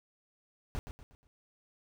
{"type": "noise with echo", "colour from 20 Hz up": "brown", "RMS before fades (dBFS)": -35, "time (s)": [0.75, 0.79], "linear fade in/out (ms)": 0, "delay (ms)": 120, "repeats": 4, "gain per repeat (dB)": -8, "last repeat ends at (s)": 1.27, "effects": []}